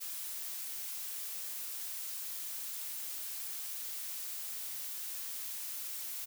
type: noise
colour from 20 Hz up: blue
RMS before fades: -41 dBFS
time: 0-6.26 s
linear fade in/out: 20 ms
effects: none